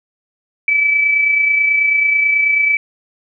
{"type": "tone with amplitude modulation", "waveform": "sine", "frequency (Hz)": 2304, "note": "D7", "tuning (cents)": -34, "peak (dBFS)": -9, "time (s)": [0.68, 2.77], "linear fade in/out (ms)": 2, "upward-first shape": "sine", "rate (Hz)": 29.2, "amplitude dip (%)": 40, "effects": []}